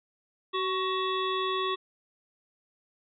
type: harmonic tone with a mistuned harmonic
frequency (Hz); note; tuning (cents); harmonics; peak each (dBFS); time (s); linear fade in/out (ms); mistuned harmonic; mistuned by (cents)
378; F#4; +37; 1 / 3 / 5 / 7 / 9 / 10; -31 / -30 / -40 / -41 / -35 / -42; 0.53-1.76; 20; 3; -37
effects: none